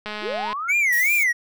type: click train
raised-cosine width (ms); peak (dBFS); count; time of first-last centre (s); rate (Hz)
0.3; -15; 100; 0.06-0.529; 211
type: linear sweep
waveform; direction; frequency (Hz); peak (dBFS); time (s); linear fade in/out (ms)
sine; up; 297.2 to 1529; -25; 0.21-0.73; 50
type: tone with vibrato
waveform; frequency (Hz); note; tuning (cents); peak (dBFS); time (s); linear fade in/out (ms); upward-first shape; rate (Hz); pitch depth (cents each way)
triangle; 2138; C7; +37; -15; 0.68-1.33; 20; sine; 2.7; 210
type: noise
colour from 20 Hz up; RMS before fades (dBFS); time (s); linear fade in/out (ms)
violet; -29; 0.92-1.24; 10
effects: none